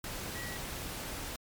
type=tone in noise; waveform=sine; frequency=1927 Hz; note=B6; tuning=43 cents flat; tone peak=-43 dBFS; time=0.35-0.57 s; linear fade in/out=2 ms; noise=pink; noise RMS=-40 dBFS; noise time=0.04-1.36 s; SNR=-6 dB; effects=MP3 96 kbps